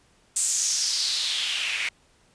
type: noise with band-pass filter sweep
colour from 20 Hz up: white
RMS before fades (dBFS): -26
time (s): 0.36-1.89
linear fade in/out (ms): 5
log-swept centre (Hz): 8100 to 2200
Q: 3.7
effects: pink hiss -61 dBFS RMS until 2.34 s + resampled to 22050 Hz

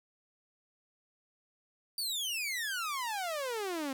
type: exponential sweep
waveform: sawtooth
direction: down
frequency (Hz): 4699 to 259.7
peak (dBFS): -30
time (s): 1.98-3.93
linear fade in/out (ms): 2
effects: none

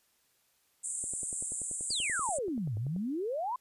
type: band-pass noise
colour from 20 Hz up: pink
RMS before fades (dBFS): -37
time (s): 0.83-2.39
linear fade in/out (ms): 20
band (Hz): 7400 to 9400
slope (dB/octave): 96
type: click train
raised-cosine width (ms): 2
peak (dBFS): -34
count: 21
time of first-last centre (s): 1.04-2.963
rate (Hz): 10.4
type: exponential two-way sweep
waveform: sine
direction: down then up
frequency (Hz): 4978 to 100 to 1051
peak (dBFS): -31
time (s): 1.9-3.56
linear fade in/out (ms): 5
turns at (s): 2.76
effects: white hiss -71 dBFS RMS until 3.6 s + resampled to 32000 Hz

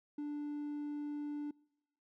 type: tone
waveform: triangle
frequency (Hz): 293.7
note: D4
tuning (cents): 0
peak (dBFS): -35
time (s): 0.18-1.51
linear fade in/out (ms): 5
effects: noise-tail reverb RT60 0.8 s tail -26 dB re dry + tanh soft clip ceiling -31 dBFS

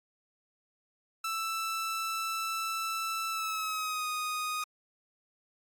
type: tone with pitch glide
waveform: sawtooth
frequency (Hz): 1324 to 1242.5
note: E6 to D#6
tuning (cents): +7 to -3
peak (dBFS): -28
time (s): 1.24-4.64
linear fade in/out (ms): 5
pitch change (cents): -110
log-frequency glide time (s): 3.3-4.07
effects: AAC 64 kbps

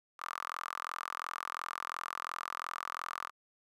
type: tone with high-pass filter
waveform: sawtooth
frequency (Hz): 42.85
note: F1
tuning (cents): -32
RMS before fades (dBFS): -41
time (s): 0.18-3.31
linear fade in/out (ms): 50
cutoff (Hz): 1200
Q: 7.1
effects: resampled to 32000 Hz

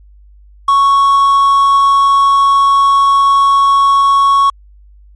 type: tone with quantisation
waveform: triangle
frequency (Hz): 1108.7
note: C#6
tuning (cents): 0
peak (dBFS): -4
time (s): 0.68-4.5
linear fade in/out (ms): 5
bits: 5
effects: added 50 Hz sine -38 dBFS peak until 5.15 s + MP3 48 kbps

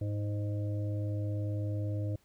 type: harmonic tone with a mistuned harmonic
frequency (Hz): 103.8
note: G#2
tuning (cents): 0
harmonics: 1 / 3 / 5 / 6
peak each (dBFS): -31 / -41 / -45 / -47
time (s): 0.01-2.16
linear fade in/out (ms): 5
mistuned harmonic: 6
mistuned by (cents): -16
effects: pink hiss -69 dBFS RMS until 2.24 s

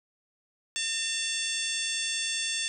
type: harmonic tone with a mistuned harmonic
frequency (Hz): 905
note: A5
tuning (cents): +48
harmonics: 2 / 3 / 4 / 5 / 6 / 7 / 8 / 9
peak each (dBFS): -38 / -35 / -33 / -39 / -39 / -38 / -41 / -36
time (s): 0.76-2.68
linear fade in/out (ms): 0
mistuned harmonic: 4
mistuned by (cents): -62
effects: 10-bit

